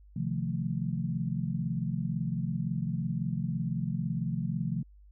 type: chord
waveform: sine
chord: F dominant seventh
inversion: second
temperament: equal with one note detuned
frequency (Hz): 130.81 / 156.65 / 174.61 / 220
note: C3 / Eb3 / F3 / A3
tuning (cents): 0 / +12 / 0 / 0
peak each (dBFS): -34 / -35 / -33 / -37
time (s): 0.16-4.83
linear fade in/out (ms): 5
effects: added 50 Hz sine -52 dBFS peak until 5.11 s